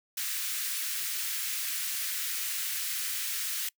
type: high-pass noise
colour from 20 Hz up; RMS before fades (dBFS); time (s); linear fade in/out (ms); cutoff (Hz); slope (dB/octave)
white; -33; 0.17-3.69; 5; 1500; 24
effects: noise-tail reverb RT60 0.1 s tail -24 dB re dry